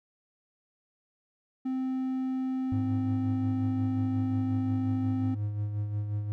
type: tone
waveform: triangle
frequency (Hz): 260.3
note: C4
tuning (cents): -9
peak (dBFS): -26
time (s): 1.65-5.35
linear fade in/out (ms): 10
type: tone with tremolo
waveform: triangle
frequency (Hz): 104.1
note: G#2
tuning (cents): +5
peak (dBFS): -25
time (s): 2.72-6.32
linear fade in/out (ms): 0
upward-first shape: sine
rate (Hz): 5.6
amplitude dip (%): 45
effects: none